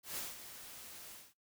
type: noise with ADSR envelope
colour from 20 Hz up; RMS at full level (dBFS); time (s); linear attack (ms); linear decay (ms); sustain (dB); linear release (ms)
white; -40; 0.03-1.34; 140; 180; -11; 220
effects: noise-tail reverb RT60 0.2 s tail -26 dB re dry